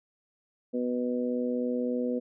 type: harmonic tone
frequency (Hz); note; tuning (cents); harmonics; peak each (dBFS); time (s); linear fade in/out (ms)
123.47; B2; 0; 2 / 3 / 4 / 5; -29 / -37 / -31 / -42; 0.73-2.2; 20
effects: none